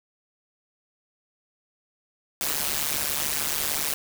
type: noise with amplitude modulation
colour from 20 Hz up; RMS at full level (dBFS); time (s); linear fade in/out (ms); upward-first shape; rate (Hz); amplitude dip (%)
white; -23; 2.41-3.94; 0; sine; 147; 95
effects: none